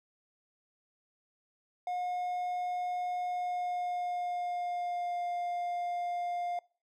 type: tone with pitch glide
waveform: triangle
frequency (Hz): 719 to 704.2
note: F#5 to F5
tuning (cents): -50 to +14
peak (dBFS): -30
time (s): 1.87-6.59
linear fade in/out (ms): 2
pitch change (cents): -36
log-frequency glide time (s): 3.27-5.22
effects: noise-tail reverb RT60 0.4 s tail -24 dB re dry